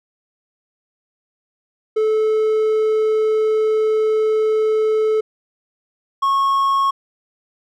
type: tone pair in turn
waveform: triangle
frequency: 434.7 / 1095.4 Hz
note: A4 / C#6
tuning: -21 / -21 cents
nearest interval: octave + major third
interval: 1600 cents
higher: second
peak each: -12 dBFS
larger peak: neither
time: 1.96-5.21 / 6.22-6.91 s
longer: first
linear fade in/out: 10 ms
effects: none